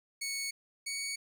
15% pulse tone pair in turn, 2217 / 2239 Hz, C#7 / C#7, 0 / +17 cents, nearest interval unison, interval 17 cents, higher second, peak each -28 dBFS, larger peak neither, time 0.21-0.51 / 0.86-1.16 s, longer neither, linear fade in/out 10 ms, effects none

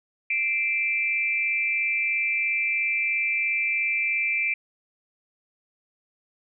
sine tone with amplitude modulation, 2350 Hz, D7, 1 cent sharp, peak -18 dBFS, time 0.3-4.54 s, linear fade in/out 5 ms, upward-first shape sine, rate 257 Hz, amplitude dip 85%, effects none

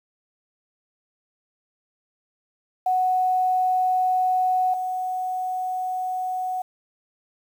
sine tone pair in turn, 740 / 740 Hz, F#5 / F#5, 0 / 0 cents, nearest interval unison, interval 0 cents, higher neither, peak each -18 / -24 dBFS, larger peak first, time 2.86-4.74 / 4.74-6.62 s, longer neither, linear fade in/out 5 ms, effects 8-bit

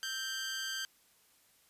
15% pulse tone with amplitude modulation, 1568 Hz, G6, in tune, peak -27 dBFS, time 0.03-0.85 s, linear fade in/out 0 ms, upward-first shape sine, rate 255 Hz, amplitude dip 50%, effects white hiss -67 dBFS RMS until 1.69 s + resampled to 32000 Hz

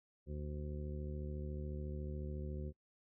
harmonic tone, 74 Hz, D2, 14 cents sharp, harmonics 1 / 2 / 3 / 4 / 5 / 6 / 7, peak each -42 / -46 / -50 / -59 / -50 / -62 / -55 dBFS, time 0.26-2.73 s, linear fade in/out 50 ms, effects noise-tail reverb RT60 0.1 s tail -25 dB re dry

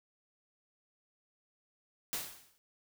white noise with exponential decay, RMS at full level -34 dBFS, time 2.13-2.58 s, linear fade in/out 0 ms, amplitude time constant 96 ms, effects none

